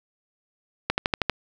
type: click train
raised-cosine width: 0.3 ms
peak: -5 dBFS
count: 6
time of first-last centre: 0.9-1.297 s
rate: 12.6 Hz
effects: none